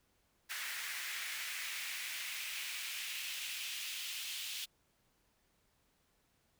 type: noise with high-pass filter sweep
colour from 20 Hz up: pink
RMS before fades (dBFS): -42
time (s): 0.49-4.66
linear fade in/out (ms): 20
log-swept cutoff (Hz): 1800 to 3100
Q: 2.2
effects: pink hiss -75 dBFS RMS until 6.59 s